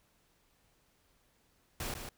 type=noise with echo; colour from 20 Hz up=pink; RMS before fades=-38 dBFS; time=1.8-1.94 s; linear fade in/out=2 ms; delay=150 ms; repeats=1; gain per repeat=-6 dB; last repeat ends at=2.09 s; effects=pink hiss -71 dBFS RMS until 2.17 s